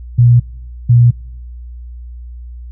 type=tone pair in turn; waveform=sine; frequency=120.6 / 120.17 Hz; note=B2 / B2; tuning=-41 / -47 cents; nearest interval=unison; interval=6 cents; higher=first; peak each=-4 dBFS; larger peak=neither; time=0.18-0.4 / 0.89-1.11 s; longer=neither; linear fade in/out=10 ms; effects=noise-tail reverb RT60 0.8 s tail -25 dB re dry + added 60 Hz sine -27 dBFS peak until 2.71 s